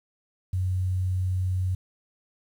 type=tone; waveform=sine; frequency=92.5 Hz; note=F#2; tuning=in tune; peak=-23 dBFS; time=0.53-1.75 s; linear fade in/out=5 ms; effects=9-bit